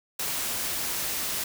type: noise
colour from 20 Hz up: white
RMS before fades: -30 dBFS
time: 0.19-1.44 s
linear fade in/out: 5 ms
effects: none